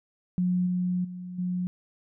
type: tone with level steps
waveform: sine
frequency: 180.3 Hz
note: F#3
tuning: 45 cents flat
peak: -22 / -24 / -35 / -26 dBFS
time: 0.38-1.67 s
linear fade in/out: 0 ms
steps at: 0.66 / 1.04 / 1.38 s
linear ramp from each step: 10 ms
effects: none